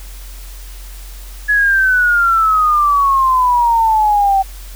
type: exponential sweep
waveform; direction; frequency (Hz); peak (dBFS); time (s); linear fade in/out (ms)
sine; down; 1700 to 767; -9; 1.48-4.43; 20
effects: added 45 Hz sine -29 dBFS peak until 4.75 s + white hiss -39 dBFS RMS until 4.75 s